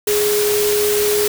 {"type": "tone in noise", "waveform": "sine", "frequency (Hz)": 416.8, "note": "G#4", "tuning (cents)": 6, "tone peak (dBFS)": -15, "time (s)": [0.07, 1.28], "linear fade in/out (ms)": 5, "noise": "white", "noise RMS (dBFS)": -21, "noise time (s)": [0.07, 1.28], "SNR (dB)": 3, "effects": []}